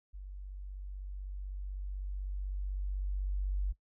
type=tone with level ramp; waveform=sine; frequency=47.98 Hz; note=G1; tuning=36 cents flat; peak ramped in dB=-42 to -29 dBFS; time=0.13-3.73 s; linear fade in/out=20 ms; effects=noise-tail reverb RT60 0.1 s tail -19 dB re dry